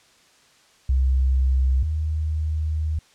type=tone pair in turn; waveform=sine; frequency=65.41 / 77.71 Hz; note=C2 / D#2; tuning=0 / -2 cents; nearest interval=minor third; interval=298 cents; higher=second; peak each=-16 / -21 dBFS; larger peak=first; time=0.89-1.83 / 1.83-2.99 s; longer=second; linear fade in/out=5 ms; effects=white hiss -56 dBFS RMS until 3.14 s + low-pass 7000 Hz 12 dB/octave